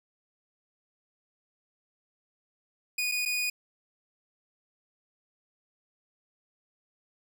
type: tone with dropouts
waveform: sawtooth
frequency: 2470 Hz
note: D#7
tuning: 13 cents flat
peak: -24 dBFS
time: 2.98-3.5 s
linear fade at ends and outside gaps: 5 ms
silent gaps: 3.116-3.119 / 3.253-3.258 s
effects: none